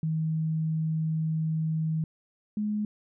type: tone pair in turn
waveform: sine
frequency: 158.8 / 210.3 Hz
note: D#3 / G#3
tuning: +36 / +22 cents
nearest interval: perfect fourth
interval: 486 cents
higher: second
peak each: -25 / -26 dBFS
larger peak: first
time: 0.03-2.04 / 2.57-2.85 s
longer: first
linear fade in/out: 2 ms
effects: none